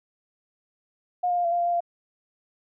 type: tone with pitch steps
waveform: sine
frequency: 717 / 707 / 703 / 681 / 698 / 692 / 697 / 691 Hz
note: F5 / F5 / F5 / F5 / F5 / F5 / F5 / F5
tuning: +45 / +21 / +11 / -44 / -1 / -16 / -4 / -19 cents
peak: -21 dBFS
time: 1.23-1.806 s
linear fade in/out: 10 ms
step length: 72 ms
effects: none